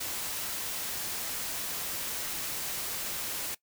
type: noise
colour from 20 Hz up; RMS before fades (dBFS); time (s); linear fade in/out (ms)
white; -35; 0-3.55; 10
effects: noise-tail reverb RT60 0.1 s tail -20 dB re dry